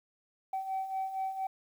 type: beating tone pair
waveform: sine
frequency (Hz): 763 / 767.3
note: G5 / G5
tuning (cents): -47 / -37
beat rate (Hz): 4.3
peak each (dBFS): -38 / -32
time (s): 0.53-1.47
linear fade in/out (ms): 5
effects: tanh soft clip ceiling -28 dBFS + 10-bit